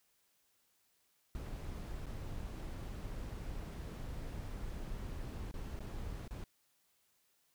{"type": "noise with dropouts", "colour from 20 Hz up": "brown", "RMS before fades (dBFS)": -43, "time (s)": [1.35, 6.44], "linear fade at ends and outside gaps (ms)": 1, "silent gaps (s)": [[2.059, 2.066], [5.513, 5.54], [5.792, 5.805], [6.278, 6.308]], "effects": ["white hiss -75 dBFS RMS until 7.54 s"]}